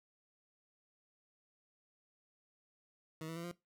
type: tone with pitch steps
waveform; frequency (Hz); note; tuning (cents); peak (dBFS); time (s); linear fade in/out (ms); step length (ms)
20% pulse; 158.8 / 163.74 / 168.83 / 174.08; D#3 / E3 / E3 / F3; +36 / -11 / +42 / -5; -37; 3.21-3.514; 2; 76
effects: noise-tail reverb RT60 0.2 s tail -19 dB re dry